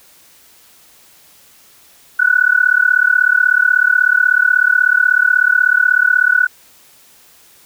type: tone with amplitude modulation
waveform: sine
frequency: 1480 Hz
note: F#6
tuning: in tune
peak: -5 dBFS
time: 2.19-6.47 s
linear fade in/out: 10 ms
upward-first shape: sine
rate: 36.3 Hz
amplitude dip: 95%
effects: white hiss -47 dBFS RMS until 7.65 s